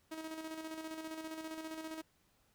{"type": "tone with tremolo", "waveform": "sawtooth", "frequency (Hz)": 318.1, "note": "D#4", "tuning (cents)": 38, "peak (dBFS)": -37, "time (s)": [0.11, 2.02], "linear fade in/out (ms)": 10, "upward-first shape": "square", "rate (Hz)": 15, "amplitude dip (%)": 45, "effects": ["pink hiss -73 dBFS RMS until 2.54 s"]}